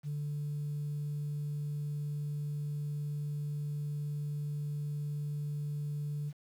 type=tone; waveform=sine; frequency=146.83 Hz; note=D3; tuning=in tune; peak=-32 dBFS; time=0.03-6.33 s; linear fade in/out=50 ms; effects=tanh soft clip ceiling -31 dBFS + 10-bit